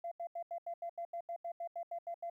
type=tone bursts; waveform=sine; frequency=684 Hz; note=F5; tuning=36 cents flat; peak=-37 dBFS; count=15; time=0.04-2.299 s; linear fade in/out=5 ms; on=75 ms; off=81 ms; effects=tanh soft clip ceiling -33 dBFS + 13-bit